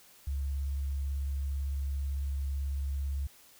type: tone with vibrato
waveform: sine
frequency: 69.3 Hz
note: C#2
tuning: in tune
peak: -30 dBFS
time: 0.27-3.27 s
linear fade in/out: 5 ms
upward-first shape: sine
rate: 18 Hz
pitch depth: 26 cents each way
effects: white hiss -58 dBFS RMS until 3.59 s

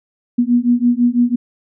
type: beating tone pair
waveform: sine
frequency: 238.9 / 244.9 Hz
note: A#3 / B3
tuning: +43 / -14 cents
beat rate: 6 Hz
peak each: -14 dBFS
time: 0.38-1.36 s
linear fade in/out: 10 ms
effects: none

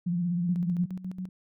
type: tone with vibrato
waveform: sine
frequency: 174.61 Hz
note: F3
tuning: in tune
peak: -25 dBFS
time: 0.06-0.86 s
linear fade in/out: 10 ms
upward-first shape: sine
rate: 16 Hz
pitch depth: 53 cents each way
type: tone with tremolo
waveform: sine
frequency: 184.4 Hz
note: F#3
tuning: 6 cents flat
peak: -31 dBFS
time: 0.49-1.29 s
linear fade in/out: 2 ms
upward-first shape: square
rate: 7.2 Hz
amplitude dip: 70%
effects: none

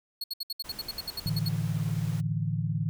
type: tone bursts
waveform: 45% pulse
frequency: 4345 Hz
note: C#8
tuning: 35 cents flat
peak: -30 dBFS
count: 14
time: 0.21-1.488 s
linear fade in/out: 5 ms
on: 30 ms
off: 66 ms
type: noise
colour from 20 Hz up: pink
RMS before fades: -46 dBFS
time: 0.64-2.21 s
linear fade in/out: 10 ms
type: chord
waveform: sine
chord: A suspended fourth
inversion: none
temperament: equal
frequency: 110 / 146.83 / 164.81 Hz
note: A2 / D3 / E3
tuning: 0 / 0 / 0 cents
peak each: -31 dBFS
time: 1.26-2.89 s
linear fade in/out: 0 ms
effects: none

